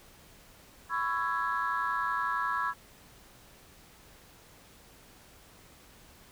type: chord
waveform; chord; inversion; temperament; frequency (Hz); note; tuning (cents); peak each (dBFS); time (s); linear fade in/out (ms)
sine; C# minor seventh; third; just; 997.9 / 1108.7 / 1330.5 / 1663.1; B5 / C#6 / E6 / G#6; +18 / 0 / +16 / +2; -33; 0.89-2.74; 50
effects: tanh soft clip ceiling -20 dBFS + pink hiss -56 dBFS RMS until 6.31 s